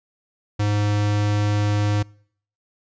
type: tone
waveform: square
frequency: 103.8 Hz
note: G#2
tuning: in tune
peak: -19 dBFS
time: 0.59-2.03 s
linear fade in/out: 10 ms
effects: noise-tail reverb RT60 0.6 s tail -26 dB re dry + resampled to 16000 Hz